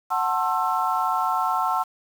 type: chord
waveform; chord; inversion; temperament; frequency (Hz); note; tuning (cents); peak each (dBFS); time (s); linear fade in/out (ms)
sine; F# half-diminished seventh; none; just; 740 / 888 / 1065.6 / 1332; F#5 / A5 / C6 / E6; 0 / +16 / +31 / +18; -26; 0.1-1.84; 20
effects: 7-bit